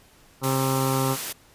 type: harmonic tone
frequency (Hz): 133.1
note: C3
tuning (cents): +30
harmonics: 1 / 2 / 3 / 4 / 6 / 7 / 8 / 9 / 10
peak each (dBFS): -25 / -28 / -30 / -31 / -33 / -33 / -34 / -35 / -35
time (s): 0.41-1.17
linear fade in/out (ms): 50
type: high-pass noise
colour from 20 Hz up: white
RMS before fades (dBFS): -31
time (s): 0.43-1.33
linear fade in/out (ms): 10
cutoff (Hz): 130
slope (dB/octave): 12
effects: pink hiss -55 dBFS RMS until 1.54 s + resampled to 32000 Hz